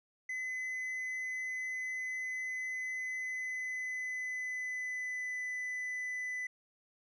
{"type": "tone with pitch glide", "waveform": "triangle", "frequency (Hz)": [2024, 2001], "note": ["B6", "B6"], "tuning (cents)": [42, 22], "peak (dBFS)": -34, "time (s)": [0.29, 6.47], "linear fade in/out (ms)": 5, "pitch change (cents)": -20, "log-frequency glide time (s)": [3.16, 5.41], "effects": ["resampled to 22050 Hz"]}